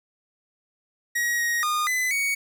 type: tone with pitch steps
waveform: 45% pulse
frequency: 1899 / 1883 / 1221 / 2014 / 2236 Hz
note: A#6 / A#6 / D#6 / B6 / C#7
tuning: +32 / +17 / -33 / +33 / +14 cents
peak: -22 dBFS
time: 1.15-2.35 s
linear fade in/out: 10 ms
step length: 240 ms
effects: none